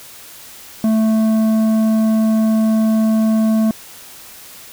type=tone with tanh clipping; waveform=sine; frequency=220 Hz; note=A3; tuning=in tune; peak=-13 dBFS; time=0.84-3.71 s; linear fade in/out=2 ms; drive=9 dB; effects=white hiss -38 dBFS RMS until 4.72 s